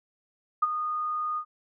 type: tone with ADSR envelope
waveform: sine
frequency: 1230 Hz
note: D#6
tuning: 20 cents flat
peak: -17 dBFS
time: 0.62-1.45 s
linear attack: 10 ms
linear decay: 28 ms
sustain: -10 dB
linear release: 76 ms
effects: none